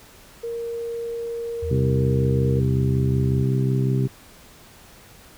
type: tone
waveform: sine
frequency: 466.2 Hz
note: A#4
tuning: in tune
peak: -26 dBFS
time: 0.43-2.6 s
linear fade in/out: 10 ms
type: tone with pitch glide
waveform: sine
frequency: 80.9 to 79.33 Hz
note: E2 to D#2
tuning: -32 to +34 cents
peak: -26 dBFS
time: 1.62-3.44 s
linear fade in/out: 10 ms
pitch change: -34 cents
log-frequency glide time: 2.58-3.3 s
type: harmonic tone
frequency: 65.41 Hz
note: C2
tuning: in tune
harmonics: 2 / 3 / 4 / 5 / 6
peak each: -19 / -27 / -30 / -33 / -29 dBFS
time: 1.7-4.08 s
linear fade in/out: 20 ms
effects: pink hiss -48 dBFS RMS until 5.37 s